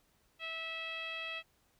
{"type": "tone with low-pass filter", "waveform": "10% pulse", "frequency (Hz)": 652, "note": "E5", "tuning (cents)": -19, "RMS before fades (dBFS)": -41, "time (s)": [0.39, 1.43], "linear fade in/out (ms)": 50, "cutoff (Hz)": 2900, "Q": 4.4, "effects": ["pink hiss -72 dBFS RMS until 1.79 s"]}